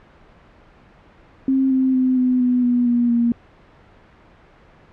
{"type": "tone with pitch steps", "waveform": "sine", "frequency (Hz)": [266.2, 261.6, 257.1, 252.7, 248.4, 244.1, 239.9, 235.8], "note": ["C4", "C4", "C4", "B3", "B3", "B3", "A#3", "A#3"], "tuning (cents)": [30, 0, -30, 40, 10, -20, 50, 20], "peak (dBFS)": -14, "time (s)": [1.48, 3.32], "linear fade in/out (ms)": 2, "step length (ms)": 230, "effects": ["pink hiss -49 dBFS RMS until 4.92 s", "low-pass 2000 Hz 12 dB/octave"]}